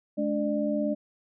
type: tone cluster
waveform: sine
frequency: 213.1 / 290.7 / 598 Hz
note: G#3 / D4 / D5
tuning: +45 / -18 / +31 cents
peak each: -29 dBFS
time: 0.17-0.95 s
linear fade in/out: 20 ms
effects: none